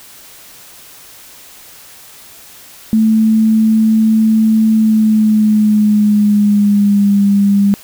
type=tone with pitch glide; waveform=sine; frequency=220 to 200.6 Hz; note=A3 to G3; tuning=0 to +40 cents; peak=-7 dBFS; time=2.93-7.74 s; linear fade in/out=0 ms; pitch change=-160 cents; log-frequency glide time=4.7-7.21 s; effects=white hiss -38 dBFS RMS until 7.83 s